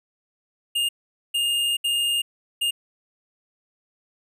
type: tone bursts at uneven times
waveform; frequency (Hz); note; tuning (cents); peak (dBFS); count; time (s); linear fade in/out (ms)
square; 2828; F7; +21; -21; 4; 0.75-0.89 / 1.34-1.77 / 1.84-2.22 / 2.61-2.71; 10
effects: resampled to 32000 Hz